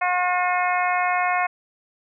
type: harmonic tone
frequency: 360 Hz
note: F#4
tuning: 47 cents flat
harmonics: 2 / 3 / 4 / 5 / 6 / 7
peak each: -22 / -25 / -29 / -29 / -27 / -32 dBFS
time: 0.01-1.47 s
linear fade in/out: 10 ms
effects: none